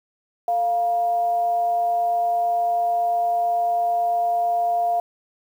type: tone with frequency modulation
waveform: sine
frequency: 698.5 Hz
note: F5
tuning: in tune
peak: -18 dBFS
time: 0.48-5 s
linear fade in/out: 2 ms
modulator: 253 Hz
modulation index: 0.2
effects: 8-bit

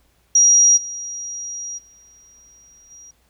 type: tone with level steps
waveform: sine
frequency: 5730 Hz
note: F8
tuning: 44 cents sharp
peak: -9 / -27 / -47 / -40 dBFS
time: 0.35-3.11 s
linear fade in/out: 5 ms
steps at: 0.76 / 1.77 / 2.9 s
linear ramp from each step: 20 ms
effects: added 60 Hz sine -62 dBFS peak until 3.29 s + pink hiss -62 dBFS RMS until 3.29 s

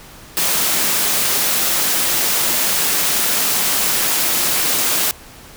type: high-pass noise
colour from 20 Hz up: white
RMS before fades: -17 dBFS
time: 0.37-5.11 s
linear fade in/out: 0 ms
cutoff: 140 Hz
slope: 48 dB/octave
effects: pink hiss -40 dBFS RMS until 5.56 s

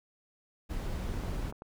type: noise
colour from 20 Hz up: brown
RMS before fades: -35 dBFS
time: 0.69-1.52 s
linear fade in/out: 20 ms
type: click train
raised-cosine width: 1 ms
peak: -30 dBFS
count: 6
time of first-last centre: 1.14-1.621 s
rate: 10.4 Hz
effects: none

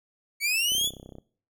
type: linear sweep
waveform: sawtooth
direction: up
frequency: 2217 to 3500 Hz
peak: -20 dBFS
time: 0.4-0.91 s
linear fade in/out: 50 ms
type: click train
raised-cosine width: 2 ms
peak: -30 dBFS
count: 16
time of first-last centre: 0.72-1.184 s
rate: 32.3 Hz
effects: noise-tail reverb RT60 0.5 s tail -20 dB re dry

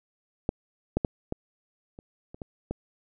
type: clicks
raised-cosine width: 2 ms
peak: -11 / -10 / -11 / -16 / -30 / -29 / -23 / -17 dBFS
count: 8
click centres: 0.491 / 0.97 / 1.048 / 1.324 / 1.989 / 2.345 / 2.418 / 2.71 s
effects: none

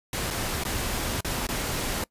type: noise with dropouts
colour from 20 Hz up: pink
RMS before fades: -29 dBFS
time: 0.13-2.04 s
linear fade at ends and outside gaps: 2 ms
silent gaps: 0.304-0.308 / 0.637-0.65 / 1.207-1.246 / 1.469-1.488 s
effects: noise-tail reverb RT60 0.1 s tail -23 dB re dry + resampled to 32000 Hz

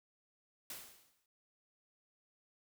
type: noise with exponential decay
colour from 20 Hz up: white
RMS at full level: -44 dBFS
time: 0.7-1.26 s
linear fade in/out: 2 ms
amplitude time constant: 120 ms
effects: none

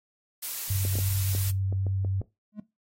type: noise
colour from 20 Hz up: blue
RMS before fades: -33 dBFS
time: 0.42-1.51 s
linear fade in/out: 10 ms
type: tone with vibrato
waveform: sine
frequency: 96.3 Hz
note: G2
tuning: 30 cents flat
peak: -25 dBFS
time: 0.7-2.21 s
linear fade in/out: 5 ms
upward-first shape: sine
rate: 9.1 Hz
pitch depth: 9 cents each way
type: clicks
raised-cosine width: 2 ms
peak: -24 dBFS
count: 8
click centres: 0.851 / 0.955 / 0.987 / 1.35 / 1.726 / 1.867 / 2.048 / 2.216 s
type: tone with exponential growth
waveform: triangle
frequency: 210.6 Hz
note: G#3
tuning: 24 cents sharp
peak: -28 dBFS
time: 2.52-2.6 s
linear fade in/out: 5 ms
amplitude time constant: 16 ms
effects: noise-tail reverb RT60 0.2 s tail -17 dB re dry + AAC 48 kbps

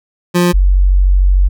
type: tone pair in turn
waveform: 25% pulse / sine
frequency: 176.2 / 46.67 Hz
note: F3 / F#1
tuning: +16 / +16 cents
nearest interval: octave + major seventh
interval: 2300 cents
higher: first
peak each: -5 / -6 dBFS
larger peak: first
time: 0.34-0.53 / 0.53-1.49 s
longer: second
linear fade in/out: 20 ms
effects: none

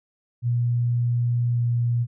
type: tone with pitch glide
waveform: sine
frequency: 120.2 to 119.37 Hz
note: B2 to A#2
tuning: -46 to +42 cents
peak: -19 dBFS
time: 0.42-2.07 s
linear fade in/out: 50 ms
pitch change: -12 cents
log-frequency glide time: 1.53-1.6 s
effects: none

